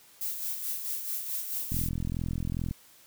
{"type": "noise with tremolo", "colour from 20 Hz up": "violet", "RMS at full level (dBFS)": -32, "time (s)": [0.21, 1.89], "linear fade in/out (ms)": 2, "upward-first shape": "sine", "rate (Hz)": 4.6, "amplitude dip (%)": 50}
{"type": "click train", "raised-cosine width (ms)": 5, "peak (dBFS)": -20, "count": 43, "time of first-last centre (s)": [1.72, 2.711], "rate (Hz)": 42.4}
{"effects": ["white hiss -57 dBFS RMS until 3.06 s"]}